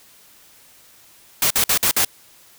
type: noise bursts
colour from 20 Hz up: white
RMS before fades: -17 dBFS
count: 5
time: 1.42-2.048 s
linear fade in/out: 2 ms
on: 84 ms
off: 52 ms
effects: white hiss -50 dBFS RMS until 2.58 s